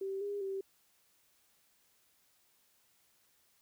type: tone with pitch steps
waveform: sine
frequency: 388 / 405.7 / 388 Hz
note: G4 / G#4 / G4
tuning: -18 / -41 / -18 cents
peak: -35 dBFS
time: 0.01-0.61 s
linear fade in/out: 5 ms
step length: 200 ms
effects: white hiss -71 dBFS RMS until 3.61 s